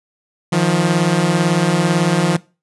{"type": "beating tone pair", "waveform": "sawtooth", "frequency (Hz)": [158, 176], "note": ["D#3", "F3"], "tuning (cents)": [27, 14], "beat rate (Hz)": 18, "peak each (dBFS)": [-13, -11], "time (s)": [0.52, 2.37], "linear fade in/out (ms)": 10, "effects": ["noise-tail reverb RT60 0.3 s tail -21 dB re dry", "resampled to 24000 Hz"]}